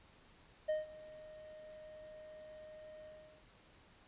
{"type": "tone with ADSR envelope", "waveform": "triangle", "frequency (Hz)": 618, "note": "D#5", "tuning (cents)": -12, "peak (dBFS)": -29, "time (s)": [0.68, 3.45], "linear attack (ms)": 15, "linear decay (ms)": 160, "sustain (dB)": -20, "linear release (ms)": 390, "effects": ["pink hiss -64 dBFS RMS until 4.07 s", "resampled to 8000 Hz"]}